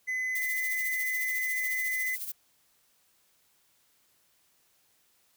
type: tone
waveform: triangle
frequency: 2025 Hz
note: B6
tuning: 43 cents sharp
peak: -27 dBFS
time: 0.07-2.16 s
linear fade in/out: 20 ms
type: noise with tremolo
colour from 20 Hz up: violet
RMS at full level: -35 dBFS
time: 0.35-2.32 s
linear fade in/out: 5 ms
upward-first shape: sine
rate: 14 Hz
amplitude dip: 60%
effects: white hiss -68 dBFS RMS until 5.36 s